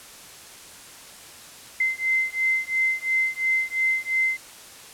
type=beating tone pair; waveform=sine; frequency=2070 / 2072.9 Hz; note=C7 / C7; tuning=-19 / -17 cents; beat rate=2.9 Hz; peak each=-24 dBFS; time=1.8-4.37 s; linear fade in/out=5 ms; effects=white hiss -44 dBFS RMS until 4.93 s + low-pass 11000 Hz 12 dB/octave